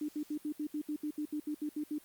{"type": "tone bursts", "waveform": "sine", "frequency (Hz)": 300, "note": "D4", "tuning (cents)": 37, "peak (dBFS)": -33, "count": 14, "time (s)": [0.01, 1.984], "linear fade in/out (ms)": 5, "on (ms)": 76, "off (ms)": 70, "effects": ["white hiss -60 dBFS RMS until 2.04 s", "Opus 48 kbps"]}